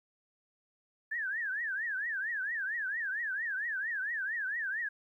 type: tone with vibrato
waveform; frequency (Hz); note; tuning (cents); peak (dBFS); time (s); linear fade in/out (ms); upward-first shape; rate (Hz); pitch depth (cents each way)
sine; 1700; G#6; +40; -32; 1.11-4.89; 10; triangle; 4.4; 240
effects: 12-bit